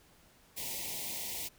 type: band-stop noise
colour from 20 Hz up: white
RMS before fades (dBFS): -39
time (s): 0.56-1.49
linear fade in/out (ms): 20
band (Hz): 990 to 1900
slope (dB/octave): 96
effects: pink hiss -63 dBFS RMS until 1.58 s

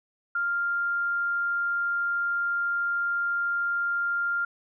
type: tone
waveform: sine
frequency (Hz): 1396.9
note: F6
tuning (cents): 0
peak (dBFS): -24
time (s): 0.35-4.45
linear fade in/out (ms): 5
effects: none

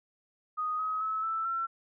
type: tone with pitch steps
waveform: sine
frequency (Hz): 1244.5 / 1269.9 / 1295.9 / 1322.3 / 1349.3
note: D#6 / D#6 / E6 / E6 / E6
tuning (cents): 0 / +35 / -30 / +5 / +40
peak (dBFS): -29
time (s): 0.57-1.67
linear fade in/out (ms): 20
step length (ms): 220
effects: none

